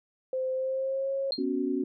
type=tone with pitch glide; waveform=sine; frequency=519 to 544.2 Hz; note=C5 to C#5; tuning=-14 to -32 cents; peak=-27 dBFS; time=0.33-1.31 s; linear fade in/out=2 ms; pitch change=+82 cents; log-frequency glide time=0.53-1.11 s
type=tone with exponential decay; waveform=sine; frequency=4215 Hz; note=C8; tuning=12 cents sharp; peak=-24 dBFS; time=1.32-1.44 s; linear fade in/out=2 ms; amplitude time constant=24 ms
type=chord; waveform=sine; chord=B suspended second; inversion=none; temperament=equal; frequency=246.9 / 277.2 / 370 Hz; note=B3 / C#4 / F#4; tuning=0 / 0 / 0 cents; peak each=-32 / -29 / -31 dBFS; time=1.38-1.84 s; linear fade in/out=5 ms
effects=none